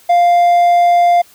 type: tone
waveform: triangle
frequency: 698.5 Hz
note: F5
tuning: in tune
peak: -5 dBFS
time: 0.09-1.22 s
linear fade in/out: 10 ms
effects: white hiss -46 dBFS RMS until 1.34 s